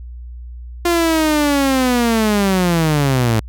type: linear sweep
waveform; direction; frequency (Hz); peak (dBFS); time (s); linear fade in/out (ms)
sawtooth; down; 349.2 to 106.8; -9; 0.85-3.4; 5
effects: added 60 Hz sine -29 dBFS peak until 3.48 s